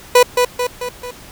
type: tone with echo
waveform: 30% pulse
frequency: 493.4 Hz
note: B4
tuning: 2 cents flat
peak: -3 dBFS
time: 0.15-0.23 s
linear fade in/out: 5 ms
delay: 220 ms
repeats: 4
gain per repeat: -5 dB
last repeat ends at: 1.11 s
effects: pink hiss -39 dBFS RMS until 1.31 s